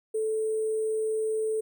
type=tone with sample-and-hold; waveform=sine; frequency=437.6 Hz; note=A4; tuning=9 cents flat; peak=-25 dBFS; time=0.14-1.61 s; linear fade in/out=10 ms; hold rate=8820 Hz; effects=none